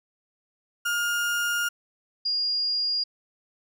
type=tone pair in turn; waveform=35% pulse / sine; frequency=1417 / 4838 Hz; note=F6 / D#8; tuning=+25 / -49 cents; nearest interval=octave + major sixth; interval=2126 cents; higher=second; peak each=-22 / -23 dBFS; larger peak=first; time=0.85-1.69 / 2.25-3.04 s; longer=first; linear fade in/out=10 ms; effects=none